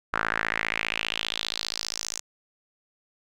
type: tone with band-pass filter sweep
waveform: sawtooth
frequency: 55 Hz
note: A1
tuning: in tune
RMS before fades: -30 dBFS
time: 0.13-2.2 s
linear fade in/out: 10 ms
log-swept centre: 1400 to 6600 Hz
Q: 3.6
effects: none